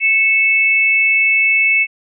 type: tone pair together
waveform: sine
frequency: 2208 / 2626 Hz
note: C#7 / E7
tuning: -7 / -7 cents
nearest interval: minor third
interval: 300 cents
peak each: -13 dBFS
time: 0-1.87 s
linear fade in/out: 50 ms
effects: none